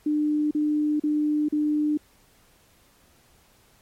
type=tone bursts; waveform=sine; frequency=300.1 Hz; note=D4; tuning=38 cents sharp; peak=-20 dBFS; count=4; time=0.06-1.974 s; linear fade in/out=5 ms; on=450 ms; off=38 ms; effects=pink hiss -59 dBFS RMS until 3.81 s + MP3 64 kbps